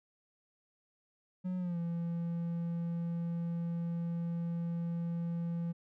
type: tone with pitch glide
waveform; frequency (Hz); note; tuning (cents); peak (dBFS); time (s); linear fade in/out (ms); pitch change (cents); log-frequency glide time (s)
triangle; 182.7 to 169.48; F#3 to E3; -22 to +48; -31; 1.44-5.73; 20; -130; 1.58-1.78
effects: none